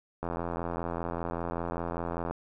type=click train; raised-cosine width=1 ms; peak=-19 dBFS; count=178; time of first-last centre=0.23-2.31 s; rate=85.1 Hz; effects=none